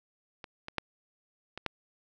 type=clicks; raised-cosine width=0.3 ms; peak=-26 / -23 / -13 / -23 / -14 dBFS; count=5; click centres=0.442 / 0.684 / 0.783 / 1.576 / 1.663 s; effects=resampled to 16000 Hz + 9-bit